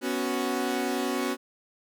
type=chord; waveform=sawtooth; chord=B suspended second; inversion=none; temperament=equal; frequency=246.9 / 277.2 / 370 Hz; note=B3 / C#4 / F#4; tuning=0 / 0 / 0 cents; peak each=-27 dBFS; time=0.01-1.37 s; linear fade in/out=50 ms; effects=none